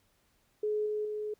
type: tone with level steps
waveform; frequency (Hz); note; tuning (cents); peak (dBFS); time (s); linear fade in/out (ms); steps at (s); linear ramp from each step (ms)
sine; 423.7; G#4; +35; -28 / -30 / -33; 0.63-1.34; 5; 0.86 / 1.05; 2
effects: pink hiss -71 dBFS RMS until 1.39 s